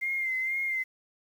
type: tone with vibrato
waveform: sine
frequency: 2096 Hz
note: C7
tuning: 2 cents sharp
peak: -27 dBFS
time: 0.01-0.84 s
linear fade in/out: 20 ms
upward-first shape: sine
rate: 2.1 Hz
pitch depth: 41 cents each way
effects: 9-bit